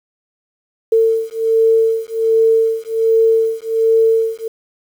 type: beating tone pair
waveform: sine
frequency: 448.9 / 450.2 Hz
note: A4 / A4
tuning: +35 / +40 cents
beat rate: 1.3 Hz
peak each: -14 dBFS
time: 0.92-4.48 s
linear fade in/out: 5 ms
effects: 7-bit